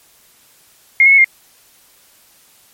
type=tone with pitch steps; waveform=sine; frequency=2137 / 2183 / 2200 / 2119 Hz; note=C7 / C#7 / C#7 / C7; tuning=+36 / -27 / -14 / +21 cents; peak=-5 dBFS; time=1-1.244 s; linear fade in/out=2 ms; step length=61 ms; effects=white hiss -50 dBFS RMS until 2.73 s + MP3 64 kbps